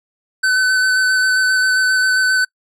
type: tone with vibrato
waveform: square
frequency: 1516 Hz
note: F#6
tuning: 42 cents sharp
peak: -13 dBFS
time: 0.43-2.45 s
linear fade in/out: 10 ms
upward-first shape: square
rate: 7.5 Hz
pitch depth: 12 cents each way
effects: noise-tail reverb RT60 0.1 s tail -26 dB re dry + low-pass 9000 Hz 12 dB/octave